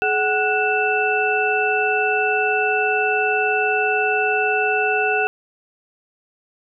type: tone cluster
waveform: sine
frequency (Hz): 424.9 / 751 / 1469 / 2655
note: G#4 / F#5 / F#6 / E7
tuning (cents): +40 / +26 / -13 / +12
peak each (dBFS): -22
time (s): 0.02-5.27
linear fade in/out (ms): 0
effects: none